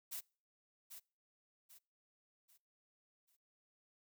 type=noise with echo; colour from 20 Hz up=blue; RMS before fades=-44 dBFS; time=0.11-0.21 s; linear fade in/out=20 ms; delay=790 ms; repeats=4; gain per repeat=-8 dB; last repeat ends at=3.37 s; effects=noise-tail reverb RT60 0.4 s tail -26 dB re dry